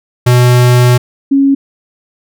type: tone pair in turn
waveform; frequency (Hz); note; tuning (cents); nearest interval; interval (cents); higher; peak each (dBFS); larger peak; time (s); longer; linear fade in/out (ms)
square / sine; 123.47 / 275.4; B2 / C#4; 0 / -11; octave + major second; 1389; second; -5; neither; 0.26-0.98 / 1.31-1.55; first; 10
effects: none